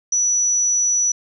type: tone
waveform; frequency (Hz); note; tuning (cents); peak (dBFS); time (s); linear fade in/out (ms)
sine; 5910; F#8; -3; -15; 0.12-1.12; 5
effects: none